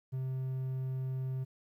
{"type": "tone", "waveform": "triangle", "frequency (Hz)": 130.81, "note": "C3", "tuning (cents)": 0, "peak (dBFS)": -31, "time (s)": [0.12, 1.45], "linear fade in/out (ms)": 20, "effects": ["12-bit"]}